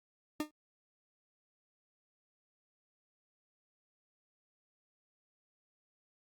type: tone with exponential decay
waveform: 40% pulse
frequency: 303.1 Hz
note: D#4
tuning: 45 cents flat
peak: -29 dBFS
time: 0.4-0.51 s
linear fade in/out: 2 ms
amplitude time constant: 23 ms
effects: Opus 48 kbps